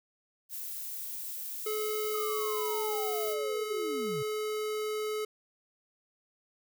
violet noise, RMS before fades -39 dBFS, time 0.49-3.36 s, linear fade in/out 50 ms
square tone, 428 Hz, A4, 48 cents flat, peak -32 dBFS, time 1.66-5.25 s, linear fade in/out 5 ms
sine linear sweep, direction down, 1270 to 122.6 Hz, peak -37 dBFS, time 2.13-4.23 s, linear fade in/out 10 ms
effects none

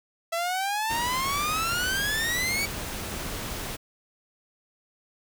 sawtooth exponential sweep, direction up, 659.3 to 2290 Hz, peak -22 dBFS, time 0.32-2.66 s, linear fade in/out 10 ms
pink noise, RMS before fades -34 dBFS, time 0.89-3.77 s, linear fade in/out 20 ms
effects none

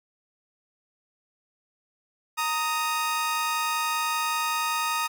sawtooth tone pair together, 924.9 / 1250 Hz, A#5 / D#6, -14 / +8 cents, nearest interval perfect fourth, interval 522 cents, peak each -25 / -23 dBFS, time 2.37-5.08 s, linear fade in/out 20 ms, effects none

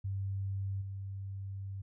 sine tone with level steps, 97.6 Hz, G2, 7 cents flat, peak -33 / -38 dBFS, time 0.04-1.82 s, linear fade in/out 10 ms, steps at 0.81 s, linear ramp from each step 10 ms, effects none

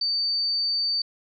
sine tone, 4590 Hz, D8, 40 cents flat, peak -22 dBFS, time 0.01-1.02 s, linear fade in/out 5 ms, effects none

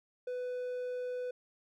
triangle tone, 498 Hz, B4, 14 cents sharp, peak -33 dBFS, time 0.27-1.31 s, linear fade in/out 5 ms, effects none

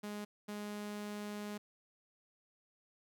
sawtooth tone bursts at uneven times, 207.7 Hz, G#3, in tune, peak -37 dBFS, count 2, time 0.03-0.25 / 0.48-1.58 s, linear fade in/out 10 ms, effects 13-bit

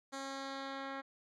10% pulse tone with low-pass filter sweep, 271.7 Hz, C#4, 35 cents flat, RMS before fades -43 dBFS, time 0.12-1.02 s, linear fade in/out 20 ms, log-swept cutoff 7500 to 2400 Hz, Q 1.4, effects none

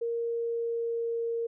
sine tone with pitch glide, 466.2 to 463.2 Hz, A#4 to A#4, 0 to -11 cents, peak -28 dBFS, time 0.01-1.47 s, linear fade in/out 10 ms, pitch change -11 cents, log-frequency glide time 0.21-1.22 s, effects none

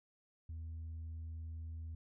sine tone, 81 Hz, E2, 30 cents flat, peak -40 dBFS, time 0.49-1.95 s, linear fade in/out 5 ms, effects tanh soft clip ceiling -41 dBFS

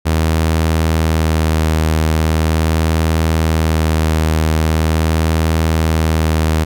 sawtooth tone with vibrato, 79.6 Hz, D#2, 40 cents sharp, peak -8 dBFS, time 0.05-6.65 s, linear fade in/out 20 ms, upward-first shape sine, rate 0.41 Hz, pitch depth 16 cents each way, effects none

